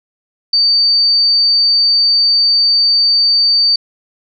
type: tone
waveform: sine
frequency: 4600 Hz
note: D8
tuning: 37 cents flat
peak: -8 dBFS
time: 0.53-3.76 s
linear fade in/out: 5 ms
effects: none